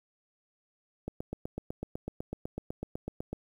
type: click train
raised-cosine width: 2 ms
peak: -22 dBFS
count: 19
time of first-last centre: 1.08-3.33 s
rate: 8 Hz
effects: 9-bit